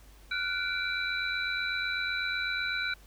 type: tone cluster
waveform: sine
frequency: 1407 / 1495 / 2332 / 3950 Hz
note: F6 / F#6 / D7 / B7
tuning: +12 / +17 / -13 / 0 cents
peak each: -37 / -33 / -34 / -36 dBFS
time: 0.31-2.94 s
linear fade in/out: 5 ms
effects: added 50 Hz sine -52 dBFS peak until 3.06 s + pink hiss -59 dBFS RMS until 3.06 s